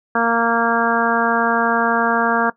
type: harmonic tone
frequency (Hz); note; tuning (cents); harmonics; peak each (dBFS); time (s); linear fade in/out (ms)
231.7; A#3; -10; 1 / 2 / 3 / 4 / 5 / 6 / 7; -22 / -22 / -22 / -22 / -22 / -22 / -22; 0.15-2.5; 5
effects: noise-tail reverb RT60 0.1 s tail -18 dB re dry